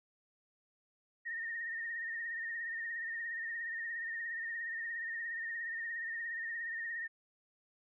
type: tone with vibrato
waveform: sine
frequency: 1841 Hz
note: A#6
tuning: 22 cents flat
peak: -37 dBFS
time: 1.25-7.08 s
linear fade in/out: 20 ms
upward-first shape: sine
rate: 17 Hz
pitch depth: 48 cents each way
effects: none